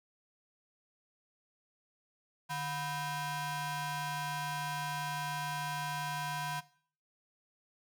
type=ring-modulated tone; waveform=30% pulse; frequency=569 Hz; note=C#5; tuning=45 cents sharp; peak=-29 dBFS; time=2.49-6.61 s; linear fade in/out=20 ms; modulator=418 Hz; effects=noise-tail reverb RT60 0.5 s tail -18 dB re dry + high-pass 150 Hz 12 dB/octave